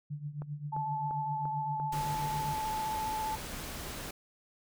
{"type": "tone with tremolo", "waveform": "sine", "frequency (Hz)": 146.9, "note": "D3", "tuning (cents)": 1, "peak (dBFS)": -33, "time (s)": [0.1, 2.55], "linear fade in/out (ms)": 10, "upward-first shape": "triangle", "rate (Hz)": 7.6, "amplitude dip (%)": 85}
{"type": "click train", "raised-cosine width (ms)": 1, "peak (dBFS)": -31, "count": 8, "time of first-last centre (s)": [0.42, 2.834], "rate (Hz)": 2.9}
{"type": "tone with vibrato", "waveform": "sine", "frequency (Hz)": 870, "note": "A5", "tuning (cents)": -20, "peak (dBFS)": -32, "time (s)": [0.72, 3.36], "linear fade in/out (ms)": 10, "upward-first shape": "sine", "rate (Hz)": 15, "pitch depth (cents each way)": 18}
{"type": "noise", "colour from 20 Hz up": "pink", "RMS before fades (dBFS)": -41, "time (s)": [1.92, 4.11], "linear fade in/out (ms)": 5}
{"effects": []}